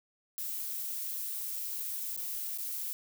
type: noise with dropouts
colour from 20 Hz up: violet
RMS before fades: -37 dBFS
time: 0.38-2.93 s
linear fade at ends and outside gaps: 0 ms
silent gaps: 2.164-2.175 / 2.576-2.584 s
effects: none